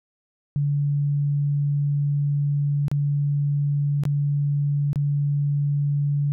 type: tone with dropouts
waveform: sine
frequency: 143.8 Hz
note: D3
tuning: 36 cents flat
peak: -19 dBFS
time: 0.56-6.32 s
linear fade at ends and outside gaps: 0 ms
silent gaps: 2.882-2.915 / 4.036-4.053 / 4.931-4.958 s
effects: none